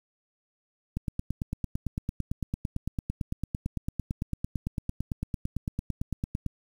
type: click train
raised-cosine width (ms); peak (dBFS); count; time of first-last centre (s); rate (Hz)
5; -17; 50; 0.97-6.463; 8.92
effects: 8-bit